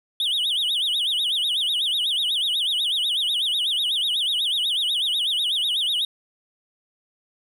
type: tone with vibrato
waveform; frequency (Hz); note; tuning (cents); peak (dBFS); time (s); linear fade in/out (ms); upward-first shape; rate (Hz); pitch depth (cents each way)
triangle; 3315; G#7; -4; -19; 0.2-6.05; 2; sine; 8.1; 240
effects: none